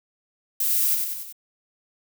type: noise with echo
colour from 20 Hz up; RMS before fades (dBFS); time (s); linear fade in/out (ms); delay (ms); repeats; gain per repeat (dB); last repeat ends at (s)
violet; -23; 0.6-0.95; 5; 94; 4; -4; 1.326
effects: none